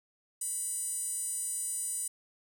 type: tone with high-pass filter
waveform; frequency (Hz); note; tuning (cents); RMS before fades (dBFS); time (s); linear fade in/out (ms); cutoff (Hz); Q
sawtooth; 987.8; B5; 0; -35; 0.41-2.08; 5; 8700; 8.8
effects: none